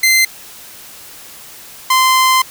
sawtooth tone pair in turn, 2075 / 1037.5 Hz, C7 / C6, -15 / -15 cents, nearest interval octave, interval 1200 cents, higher first, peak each -5 dBFS, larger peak neither, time 0.03-0.25 / 1.9-2.42 s, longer second, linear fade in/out 5 ms, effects white hiss -36 dBFS RMS until 2.5 s

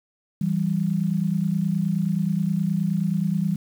sine tone pair together, 164.81 / 194.3 Hz, E3 / G3, 0 / -15 cents, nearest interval minor third, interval 285 cents, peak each -23 dBFS, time 0.41-3.56 s, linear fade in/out 5 ms, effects 8-bit

